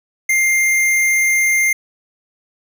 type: tone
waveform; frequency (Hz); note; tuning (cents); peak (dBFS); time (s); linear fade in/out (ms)
square; 2106; C7; +11; -13; 0.29-1.73; 5
effects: none